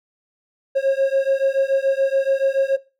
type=beating tone pair; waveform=triangle; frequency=538 / 545 Hz; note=C5 / C#5; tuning=+48 / -29 cents; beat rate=7 Hz; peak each=-16 dBFS; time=0.75-2.77 s; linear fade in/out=20 ms; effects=noise-tail reverb RT60 0.3 s tail -21 dB re dry + tanh soft clip ceiling -6 dBFS